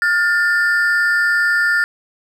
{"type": "ring-modulated tone", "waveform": "triangle", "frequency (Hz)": 1600, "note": "G6", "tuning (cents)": 35, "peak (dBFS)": -8, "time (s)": [0.02, 1.84], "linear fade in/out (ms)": 0, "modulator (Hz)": 181, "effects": []}